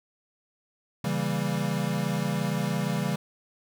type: chord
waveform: square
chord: C# diminished seventh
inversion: none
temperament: equal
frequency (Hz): 138.59 / 164.81 / 196 / 233.1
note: C#3 / E3 / G3 / Bb3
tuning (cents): 0 / 0 / 0 / 0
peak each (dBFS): -32 / -31 / -31 / -36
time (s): 1.04-3.16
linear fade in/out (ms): 5
effects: none

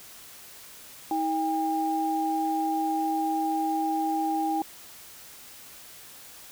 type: tone pair together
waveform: sine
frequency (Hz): 318.7 / 803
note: D#4 / G5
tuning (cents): +42 / +41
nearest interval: octave + major third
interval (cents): 1599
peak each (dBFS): -28 / -26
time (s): 1.11-4.62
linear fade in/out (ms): 2
effects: white hiss -47 dBFS RMS until 6.51 s

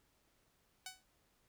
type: tone with exponential decay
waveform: 5% pulse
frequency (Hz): 750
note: F#5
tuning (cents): +23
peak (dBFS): -30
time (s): 0.86-1.04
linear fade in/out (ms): 2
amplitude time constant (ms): 39
effects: pink hiss -75 dBFS RMS until 1.48 s

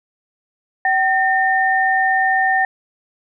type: tone pair together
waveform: sine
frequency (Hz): 764.4 / 1818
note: G5 / A#6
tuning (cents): -44 / -44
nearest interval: octave + minor third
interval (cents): 1500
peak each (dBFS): -16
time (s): 0.85-2.65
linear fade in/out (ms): 2
effects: none

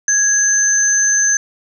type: tone pair together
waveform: sine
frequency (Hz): 1661.2 / 6202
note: G#6 / G8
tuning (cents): 0 / -19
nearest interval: octave + major seventh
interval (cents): 2281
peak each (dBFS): -17 / -12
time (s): 0.08-1.37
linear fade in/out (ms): 2
effects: none

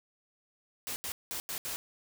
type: noise bursts at uneven times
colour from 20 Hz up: white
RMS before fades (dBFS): -37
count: 5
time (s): 0.87-0.96 / 1.04-1.12 / 1.31-1.4 / 1.49-1.58 / 1.65-1.76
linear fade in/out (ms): 0
effects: none

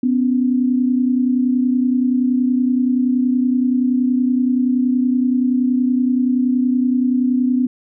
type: tone pair together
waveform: sine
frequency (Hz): 250 / 280.6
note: B3 / C#4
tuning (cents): +21 / +21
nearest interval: major second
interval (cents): 200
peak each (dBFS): -14 / -21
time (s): 0.03-7.67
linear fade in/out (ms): 5
effects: none

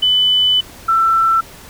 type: tone pair in turn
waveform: sine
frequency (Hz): 3000 / 1336.3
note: F#7 / E6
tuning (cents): +23 / +23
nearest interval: octave + major second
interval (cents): 1400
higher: first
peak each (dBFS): -10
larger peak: neither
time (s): 0.02-0.61 / 0.88-1.41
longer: first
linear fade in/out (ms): 10
effects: pink hiss -38 dBFS RMS until 1.69 s

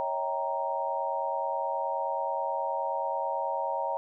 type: chord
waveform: sine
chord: C# diminished seventh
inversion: none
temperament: equal with one note detuned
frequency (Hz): 554.4 / 643.8 / 784 / 932.3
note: C#5 / E5 / G5 / Bb5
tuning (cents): 0 / -41 / 0 / 0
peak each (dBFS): -34 / -35 / -35 / -31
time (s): 0-3.97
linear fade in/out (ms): 0
effects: none

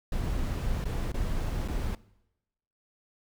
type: noise with dropouts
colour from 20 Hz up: brown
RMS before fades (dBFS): -30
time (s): 0.12-1.95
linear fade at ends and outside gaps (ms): 2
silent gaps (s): 0.842-0.854 / 1.119-1.143 / 1.678-1.683
effects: noise-tail reverb RT60 0.9 s tail -21 dB re dry

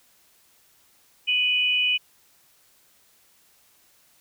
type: tone pair together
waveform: sine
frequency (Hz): 2489 / 2960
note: D#7 / F#7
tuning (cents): 0 / 0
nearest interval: minor third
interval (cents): 300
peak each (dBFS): -22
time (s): 1.27-1.98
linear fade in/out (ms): 20
effects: white hiss -60 dBFS RMS until 4.2 s

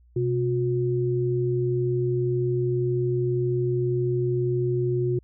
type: tone pair together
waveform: sine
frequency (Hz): 127.28 / 360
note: C3 / F#4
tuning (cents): -47 / -47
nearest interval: octave + tritone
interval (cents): 1800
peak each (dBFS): -24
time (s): 0.16-5.19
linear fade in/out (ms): 5
effects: added 60 Hz sine -53 dBFS peak until 5.23 s

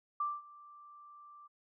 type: tone with ADSR envelope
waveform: sine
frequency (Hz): 1176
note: D6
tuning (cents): +2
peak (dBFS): -30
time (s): 0.2-1.48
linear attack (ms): 5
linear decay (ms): 210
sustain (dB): -22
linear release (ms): 19
effects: none

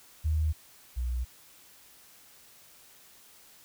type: tone pair in turn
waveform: sine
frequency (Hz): 77.78 / 61.33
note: D#2 / B1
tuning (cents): 0 / -11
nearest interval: major third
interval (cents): 411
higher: first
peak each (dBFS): -24 / -28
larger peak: first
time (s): 0.24-0.53 / 0.96-1.25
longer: neither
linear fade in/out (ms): 20
effects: white hiss -56 dBFS RMS until 3.64 s

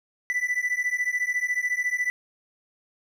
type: beating tone pair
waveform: triangle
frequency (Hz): 1975.5 / 1989.5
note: B6 / B6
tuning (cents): 0 / +12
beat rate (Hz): 14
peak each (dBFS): -25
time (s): 0.3-2.1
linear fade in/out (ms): 0
effects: none

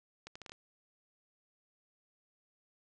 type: accelerating click train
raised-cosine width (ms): 0.2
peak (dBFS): -29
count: 6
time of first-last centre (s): 0.27-0.52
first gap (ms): 85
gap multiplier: 0.73
effects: resampled to 22050 Hz

